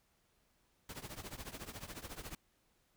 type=noise with tremolo; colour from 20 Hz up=pink; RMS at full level=-44 dBFS; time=0.89-2.35 s; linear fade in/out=2 ms; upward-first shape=triangle; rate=14 Hz; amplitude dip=90%; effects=pink hiss -75 dBFS RMS until 2.96 s